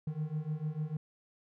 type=beating tone pair; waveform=triangle; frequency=150 / 156.7 Hz; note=D3 / D#3; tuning=+37 / +13 cents; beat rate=6.7 Hz; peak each=-35 / -34 dBFS; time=0.07-0.97 s; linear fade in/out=5 ms; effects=none